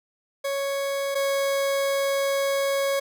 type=tone pair in turn; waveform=40% pulse; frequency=554.4 / 552.3 Hz; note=C#5 / C#5; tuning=0 / -6 cents; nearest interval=unison; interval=6 cents; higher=first; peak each=-24 / -21 dBFS; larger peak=second; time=0.44-1.15 / 1.15-3 s; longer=second; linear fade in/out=10 ms; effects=none